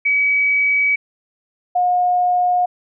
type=tone pair in turn; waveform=sine; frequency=2275 / 718.6 Hz; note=C#7 / F5; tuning=+44 / +49 cents; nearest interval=octave + minor sixth; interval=1995 cents; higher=first; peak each=-13 dBFS; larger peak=neither; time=0.05-0.96 / 1.75-2.66 s; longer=neither; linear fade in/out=10 ms; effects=none